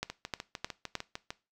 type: two click trains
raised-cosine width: 0.2 ms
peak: -15 / -20 dBFS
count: 4 / 9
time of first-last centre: 0.03-0.953 / 0.1-1.305 s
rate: 3.25 / 6.64 Hz
effects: noise-tail reverb RT60 0.3 s tail -19 dB re dry